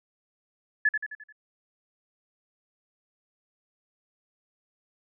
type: tone with echo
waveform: sine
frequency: 1716 Hz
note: A6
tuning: 44 cents flat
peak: -18 dBFS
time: 0.85-0.89 s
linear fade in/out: 5 ms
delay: 87 ms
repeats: 5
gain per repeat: -6 dB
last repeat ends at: 1.325 s
effects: none